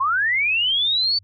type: linear sweep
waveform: sine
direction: up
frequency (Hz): 1019 to 4569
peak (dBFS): -17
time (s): 0-1.19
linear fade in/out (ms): 10
effects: added 96 Hz sine -50 dBFS peak until 1.23 s